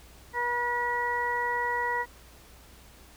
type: harmonic tone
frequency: 482.6 Hz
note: B4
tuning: 40 cents flat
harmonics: 1 / 2 / 3 / 4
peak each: -35 / -29 / -39 / -30 dBFS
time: 0.33-2.06 s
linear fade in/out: 50 ms
effects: added 60 Hz sine -54 dBFS peak until 3.16 s + pink hiss -54 dBFS RMS until 3.16 s